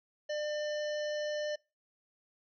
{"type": "harmonic tone", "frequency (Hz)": 599, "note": "D5", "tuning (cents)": 34, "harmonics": [1, 3, 5, 7, 9, 10], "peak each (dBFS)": [-33, -43, -47, -50, -52, -53], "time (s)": [0.29, 1.56], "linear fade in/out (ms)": 10, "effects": ["noise-tail reverb RT60 0.3 s tail -25 dB re dry"]}